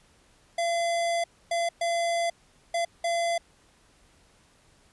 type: tone bursts at uneven times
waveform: square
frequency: 681 Hz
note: F5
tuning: 44 cents flat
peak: -25 dBFS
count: 5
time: 0.58-1.24 / 1.51-1.69 / 1.81-2.3 / 2.74-2.85 / 3.04-3.38 s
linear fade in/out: 5 ms
effects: pink hiss -61 dBFS RMS until 4.92 s + resampled to 24000 Hz